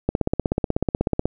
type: click train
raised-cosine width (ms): 2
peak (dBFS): -6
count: 20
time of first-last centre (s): 0.09-1.256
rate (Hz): 16.3
effects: none